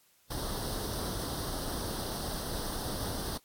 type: noise with comb filter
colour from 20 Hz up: pink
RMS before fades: -36 dBFS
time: 0.3-3.38 s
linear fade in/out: 10 ms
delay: 0.21 ms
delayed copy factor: +0.8
effects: white hiss -66 dBFS RMS until 3.44 s + AAC 64 kbps